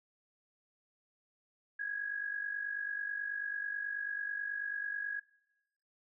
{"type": "tone with amplitude modulation", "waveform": "sine", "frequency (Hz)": 1656, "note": "G#6", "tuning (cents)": -5, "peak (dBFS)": -32, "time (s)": [1.79, 5.2], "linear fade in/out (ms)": 10, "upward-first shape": "sine", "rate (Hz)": 49.2, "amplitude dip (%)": 70, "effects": ["noise-tail reverb RT60 0.9 s tail -22 dB re dry"]}